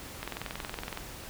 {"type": "click train", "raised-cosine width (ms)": 0.3, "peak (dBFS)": -19, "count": 17, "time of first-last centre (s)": [0.23, 0.974], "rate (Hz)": 21.5, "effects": ["added 50 Hz sine -54 dBFS peak until 1.29 s", "pink hiss -44 dBFS RMS until 1.29 s"]}